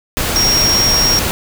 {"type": "tone in noise", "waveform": "sine", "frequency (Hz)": 5588, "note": "F8", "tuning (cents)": 0, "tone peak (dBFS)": -11, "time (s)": [0.36, 1.19], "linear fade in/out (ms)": 0, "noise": "pink", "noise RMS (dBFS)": -17, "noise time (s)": [0.17, 1.31], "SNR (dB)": 3, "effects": []}